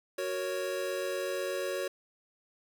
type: chord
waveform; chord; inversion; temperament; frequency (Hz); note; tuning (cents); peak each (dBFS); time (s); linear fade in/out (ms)
square; F# major; none; equal; 370 / 466.2 / 554.4; F#4 / A#4 / C#5; 0 / 0 / 0; -37 / -40 / -35; 0.18-1.88; 5
effects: none